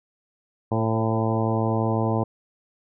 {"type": "harmonic tone with a mistuned harmonic", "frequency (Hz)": 111.8, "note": "A2", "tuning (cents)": 28, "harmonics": [1, 2, 3, 4, 5, 6, 7, 8, 9], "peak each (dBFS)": [-24, -27, -29, -30, -31, -32, -32, -33, -34], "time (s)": [0.71, 2.24], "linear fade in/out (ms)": 10, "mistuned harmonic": 5, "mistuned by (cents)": -17, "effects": []}